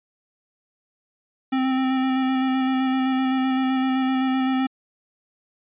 square tone with vibrato, 261.6 Hz, C4, in tune, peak -20 dBFS, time 1.52-4.67 s, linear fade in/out 10 ms, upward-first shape square, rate 7.8 Hz, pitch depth 13 cents each way, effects resampled to 8000 Hz

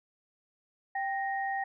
sine tone pair together, 784 / 1864.7 Hz, G5 / A#6, 0 / 0 cents, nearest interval octave + minor third, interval 1500 cents, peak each -31 / -35 dBFS, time 0.95-1.64 s, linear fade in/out 5 ms, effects none

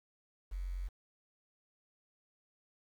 sine tone with quantisation, 45.25 Hz, F#1, 38 cents flat, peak -36 dBFS, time 0.51-0.89 s, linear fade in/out 20 ms, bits 10, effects none

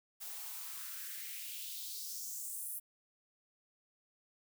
blue noise with high-pass filter sweep, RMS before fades -44 dBFS, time 0.2-2.8 s, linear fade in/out 20 ms, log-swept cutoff 620 to 11000 Hz, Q 2.7, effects none

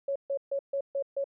sine tone bursts, 554.4 Hz, C#5, in tune, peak -27 dBFS, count 6, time 0.08-1.242 s, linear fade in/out 5 ms, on 77 ms, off 140 ms, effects none

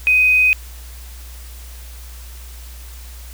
sine tone with quantisation, 2506 Hz, D#7, 12 cents sharp, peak -10 dBFS, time 0.07-0.53 s, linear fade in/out 0 ms, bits 6, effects added 60 Hz sine -33 dBFS peak until 3.33 s + white hiss -42 dBFS RMS until 3.33 s

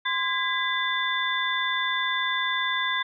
sine tone cluster, 1035 / 1639 / 2001 / 3535 Hz, C6 / G#6 / B6 / A7, -19 / -23 / +22 / +7 cents, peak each -29 dBFS, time 0.05-3.03 s, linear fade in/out 10 ms, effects none

